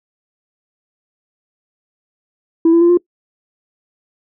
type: tone with pitch steps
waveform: sine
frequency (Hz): 329.6 / 336.7 / 344 / 351.4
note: E4 / E4 / F4 / F4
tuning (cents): 0 / +37 / -26 / +11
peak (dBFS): -5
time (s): 2.65-2.974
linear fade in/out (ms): 5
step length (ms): 81
effects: noise-tail reverb RT60 0.1 s tail -23 dB re dry + tanh soft clip ceiling -5 dBFS